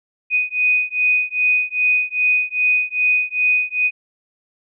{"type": "beating tone pair", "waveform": "sine", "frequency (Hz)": [2489, 2491.5], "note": ["D#7", "D#7"], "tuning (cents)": [0, 2], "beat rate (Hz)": 2.5, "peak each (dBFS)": -18, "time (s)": [0.3, 3.91], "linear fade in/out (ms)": 50, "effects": []}